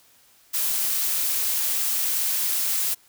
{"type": "noise", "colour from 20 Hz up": "blue", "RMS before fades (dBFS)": -24, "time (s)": [0.53, 2.95], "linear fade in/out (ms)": 20, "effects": ["white hiss -57 dBFS RMS until 3.08 s"]}